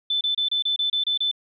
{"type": "tone bursts", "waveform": "sine", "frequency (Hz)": 3520, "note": "A7", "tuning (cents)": 0, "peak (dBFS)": -20, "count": 9, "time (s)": [0.1, 1.314], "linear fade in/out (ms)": 5, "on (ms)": 110, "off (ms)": 28, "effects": []}